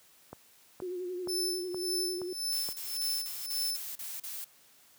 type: click train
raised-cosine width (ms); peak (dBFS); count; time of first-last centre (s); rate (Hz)
1; -28; 6; 0.33-2.688; 2.12
type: tone with vibrato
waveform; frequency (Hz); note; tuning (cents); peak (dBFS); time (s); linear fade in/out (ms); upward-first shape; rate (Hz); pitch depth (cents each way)
sine; 361.2; F#4; -42; -34; 0.82-2.33; 2; sine; 11; 47
type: tone with tremolo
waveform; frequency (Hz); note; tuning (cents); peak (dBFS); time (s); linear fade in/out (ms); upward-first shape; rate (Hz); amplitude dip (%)
sawtooth; 5274; E8; 0; -27; 1.28-3.77; 10; sine; 1.8; 90
type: noise bursts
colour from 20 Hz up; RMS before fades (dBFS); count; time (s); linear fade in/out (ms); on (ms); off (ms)
blue; -40; 8; 2.52-4.445; 5; 210; 35
effects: white hiss -61 dBFS RMS until 4.98 s + high-pass 80 Hz 12 dB/octave